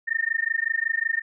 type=tone with amplitude modulation; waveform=sine; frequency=1820 Hz; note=A#6; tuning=42 cents flat; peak=-18 dBFS; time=0.07-1.22 s; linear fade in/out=20 ms; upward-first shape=sine; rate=25.4 Hz; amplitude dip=100%; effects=none